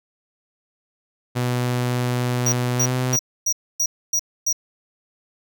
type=tone with pitch glide; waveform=sawtooth; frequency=123.47 to 127.09 Hz; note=B2 to C3; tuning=0 to -50 cents; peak=-16 dBFS; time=1.35-3.17 s; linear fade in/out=20 ms; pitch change=+50 cents; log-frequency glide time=2.75-2.91 s
type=tone bursts; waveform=square; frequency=5770 Hz; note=F#8; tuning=44 cents flat; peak=-18 dBFS; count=7; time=2.46-4.528 s; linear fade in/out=5 ms; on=64 ms; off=270 ms
effects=none